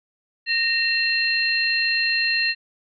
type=tone cluster; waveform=sine; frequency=1847 / 2714 / 4176 Hz; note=A#6 / E7 / C8; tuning=-16 / +50 / -4 cents; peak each=-23 dBFS; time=0.46-2.55 s; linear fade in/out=50 ms; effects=none